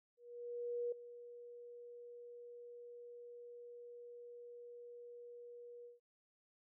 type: tone with ADSR envelope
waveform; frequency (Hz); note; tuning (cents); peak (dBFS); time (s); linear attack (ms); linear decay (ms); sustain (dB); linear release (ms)
sine; 480; B4; -49; -36; 0.17-6; 750; 5; -15; 150
effects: none